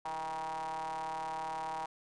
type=ring-modulated tone; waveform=square; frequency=77.78 Hz; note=D#2; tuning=in tune; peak=-34 dBFS; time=0.05-1.86 s; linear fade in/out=5 ms; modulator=874 Hz; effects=resampled to 22050 Hz